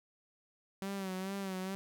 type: tone with vibrato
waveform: sawtooth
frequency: 191.7 Hz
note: G3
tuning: 38 cents flat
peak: -33 dBFS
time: 0.82-1.75 s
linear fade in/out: 0 ms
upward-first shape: sine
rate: 2.3 Hz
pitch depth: 57 cents each way
effects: none